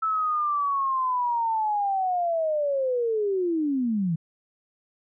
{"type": "linear sweep", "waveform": "sine", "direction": "down", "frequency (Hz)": [1316, 155.56], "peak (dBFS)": -22, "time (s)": [0.02, 4.16], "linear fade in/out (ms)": 10, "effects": []}